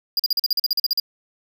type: tone bursts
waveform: square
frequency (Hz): 4847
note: D#8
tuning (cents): -46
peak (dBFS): -17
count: 13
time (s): 0.17-0.999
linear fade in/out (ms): 2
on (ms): 25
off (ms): 42
effects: none